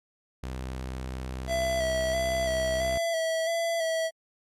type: tone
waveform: sawtooth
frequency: 64.3 Hz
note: C2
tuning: 30 cents flat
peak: -29 dBFS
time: 0.43-2.98 s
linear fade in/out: 5 ms
type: tone with vibrato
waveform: square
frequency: 660 Hz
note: E5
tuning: 2 cents sharp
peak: -26 dBFS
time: 1.47-4.11 s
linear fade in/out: 50 ms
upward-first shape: square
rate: 1.5 Hz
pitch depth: 26 cents each way
effects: low-pass 11000 Hz 12 dB/octave + MP3 64 kbps